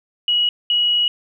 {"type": "tone bursts at uneven times", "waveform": "sine", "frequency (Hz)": 2912, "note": "F#7", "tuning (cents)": -28, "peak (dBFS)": -14, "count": 2, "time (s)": [[0.28, 0.49], [0.7, 1.08]], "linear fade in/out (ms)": 2, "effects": ["9-bit"]}